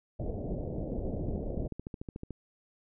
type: low-pass noise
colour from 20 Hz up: pink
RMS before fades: -35 dBFS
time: 0.19-1.68 s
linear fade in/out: 10 ms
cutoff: 650 Hz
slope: 48 dB/octave
type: click train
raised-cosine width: 3 ms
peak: -26 dBFS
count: 20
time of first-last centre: 0.92-2.307 s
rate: 13.7 Hz
effects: none